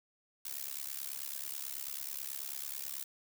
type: noise with amplitude modulation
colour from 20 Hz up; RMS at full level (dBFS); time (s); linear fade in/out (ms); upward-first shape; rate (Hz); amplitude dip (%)
blue; -37; 0.45-3.04; 5; sine; 69.2; 100
effects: none